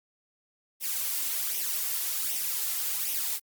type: noise with flanger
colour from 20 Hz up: blue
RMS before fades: -30 dBFS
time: 0.8-3.4 s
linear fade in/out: 50 ms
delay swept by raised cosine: 0.33 to 2.93 ms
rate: 1.3 Hz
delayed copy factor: +0.6
effects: Opus 48 kbps